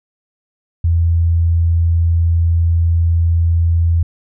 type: tone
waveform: sine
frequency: 83.9 Hz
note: E2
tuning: 31 cents sharp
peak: -10 dBFS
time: 0.84-4.03 s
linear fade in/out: 5 ms
effects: none

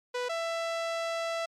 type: tone pair in turn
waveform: sawtooth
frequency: 493.9 / 664.9 Hz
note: B4 / E5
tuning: 0 / +15 cents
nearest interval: perfect fourth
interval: 515 cents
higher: second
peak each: -26 dBFS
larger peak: neither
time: 0.14-0.29 / 0.29-1.46 s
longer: second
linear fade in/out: 10 ms
effects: low-pass 6000 Hz 12 dB/octave + MP3 96 kbps

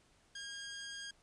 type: tone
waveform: 15% pulse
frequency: 1621 Hz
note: G#6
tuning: 42 cents flat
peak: -37 dBFS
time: 0.35-1.11 s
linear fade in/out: 5 ms
effects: pink hiss -69 dBFS RMS until 1.22 s + resampled to 22050 Hz

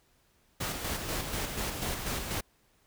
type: noise with tremolo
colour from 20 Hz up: pink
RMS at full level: -33 dBFS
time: 0.6-2.41 s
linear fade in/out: 10 ms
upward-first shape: square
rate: 4.1 Hz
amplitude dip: 40%
effects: pink hiss -68 dBFS RMS until 2.86 s

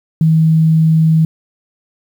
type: tone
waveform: sine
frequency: 160 Hz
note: D#3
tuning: 49 cents sharp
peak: -7 dBFS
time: 0.21-1.25 s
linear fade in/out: 2 ms
effects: 7-bit

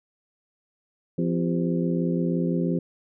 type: harmonic tone with a mistuned harmonic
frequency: 85.9 Hz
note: F2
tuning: 28 cents flat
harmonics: 2 / 3 / 4 / 5 / 6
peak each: -24 / -28 / -30 / -32 / -34 dBFS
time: 1.18-2.79 s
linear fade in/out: 5 ms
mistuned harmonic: 5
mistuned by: -120 cents
effects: none

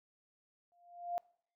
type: tone with exponential growth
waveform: sine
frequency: 698.5 Hz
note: F5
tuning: in tune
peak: -31 dBFS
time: 0.72-1.18 s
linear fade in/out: 0 ms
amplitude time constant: 99 ms
effects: noise-tail reverb RT60 0.6 s tail -25 dB re dry

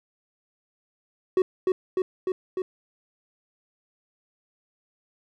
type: tone with echo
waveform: triangle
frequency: 372.8 Hz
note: F#4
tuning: 13 cents sharp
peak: -15 dBFS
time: 1.37-1.42 s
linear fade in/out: 2 ms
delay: 300 ms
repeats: 4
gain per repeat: -2 dB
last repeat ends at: 2.62 s
effects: none

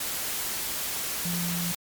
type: tone in noise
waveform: sine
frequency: 173 Hz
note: F3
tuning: 16 cents flat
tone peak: -29 dBFS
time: 1.25-1.72 s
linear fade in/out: 5 ms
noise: white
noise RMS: -31 dBFS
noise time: 0-1.75 s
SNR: -1 dB
effects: MP3 96 kbps

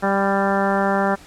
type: harmonic tone with a mistuned harmonic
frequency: 196.7 Hz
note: G3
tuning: 6 cents sharp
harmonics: 1 / 2 / 3 / 4 / 5 / 6 / 7 / 8 / 9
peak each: -22 / -25 / -23 / -23 / -27 / -30 / -27 / -30 / -30 dBFS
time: 0.02-1.16 s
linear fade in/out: 20 ms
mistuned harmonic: 5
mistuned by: +15 cents
effects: pink hiss -45 dBFS RMS until 1.26 s + low-pass 10000 Hz 12 dB/octave

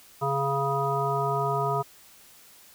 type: harmonic tone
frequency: 138.59 Hz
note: C#3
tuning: in tune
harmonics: 1 / 3 / 5 / 7 / 9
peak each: -30 / -30 / -30 / -30 / -30 dBFS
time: 0.21-1.83 s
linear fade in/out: 20 ms
effects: white hiss -53 dBFS RMS until 2.74 s

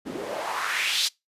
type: noise with band-pass filter sweep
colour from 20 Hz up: white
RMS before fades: -28 dBFS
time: 0.05-1.09 s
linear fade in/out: 20 ms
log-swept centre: 250 to 4700 Hz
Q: 2.5
effects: noise-tail reverb RT60 0.2 s tail -24 dB re dry + resampled to 32000 Hz

